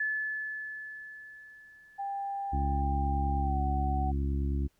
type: tone with exponential decay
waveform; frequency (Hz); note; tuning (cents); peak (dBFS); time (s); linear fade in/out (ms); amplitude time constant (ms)
sine; 1729; A6; -31; -27; 0-2.81; 5; 610
type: tone with pitch glide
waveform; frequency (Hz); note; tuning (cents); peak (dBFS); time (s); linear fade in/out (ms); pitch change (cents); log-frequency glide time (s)
sine; 795 to 751.7; G5 to F#5; +24 to +27; -32; 1.98-4.12; 20; -97; 3.39-3.59
type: harmonic tone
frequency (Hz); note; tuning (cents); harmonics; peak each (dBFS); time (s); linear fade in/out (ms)
69.5; C#2; +5; 1 / 2 / 3 / 4 / 5; -28 / -37 / -40 / -39 / -43; 2.52-4.68; 20
effects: pink hiss -72 dBFS RMS until 4.79 s